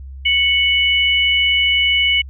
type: tone pair together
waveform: sine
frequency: 2217 / 2959 Hz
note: C#7 / F#7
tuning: 0 / -1 cents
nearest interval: perfect fourth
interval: 499 cents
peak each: -15 dBFS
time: 0.25-2.22 s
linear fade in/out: 10 ms
effects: added 67 Hz sine -30 dBFS peak until 2.29 s